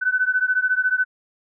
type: beating tone pair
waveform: sine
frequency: 1501 / 1515 Hz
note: F#6 / F#6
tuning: +24 / +40 cents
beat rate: 14 Hz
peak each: -20 / -21 dBFS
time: 0.01-1.05 s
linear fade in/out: 20 ms
effects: none